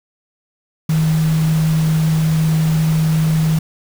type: tone in noise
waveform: sine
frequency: 158.5 Hz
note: D#3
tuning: 32 cents sharp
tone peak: -12 dBFS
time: 0.89-3.59 s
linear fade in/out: 5 ms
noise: pink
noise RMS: -29 dBFS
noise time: 0.89-3.59 s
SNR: +14 dB
effects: none